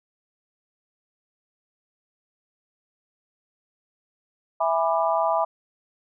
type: chord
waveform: sine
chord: E dominant seventh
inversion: none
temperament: just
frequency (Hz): 659.3 / 824.1 / 988.9 / 1186.7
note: E5 / G#5 / B5 / D6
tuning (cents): 0 / -14 / +2 / +18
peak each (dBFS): -23 / -26 / -25 / -28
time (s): 4.6-5.45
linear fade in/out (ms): 10
effects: none